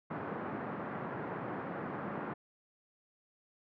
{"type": "band-pass noise", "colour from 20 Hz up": "pink", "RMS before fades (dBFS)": -40, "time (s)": [0.1, 2.34], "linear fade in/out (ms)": 10, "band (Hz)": [140, 1600], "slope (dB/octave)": 24, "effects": []}